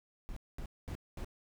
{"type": "noise bursts", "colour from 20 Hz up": "brown", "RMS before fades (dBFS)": -41, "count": 4, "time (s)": [0.29, 1.246], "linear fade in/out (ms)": 0, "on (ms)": 74, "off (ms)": 220, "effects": []}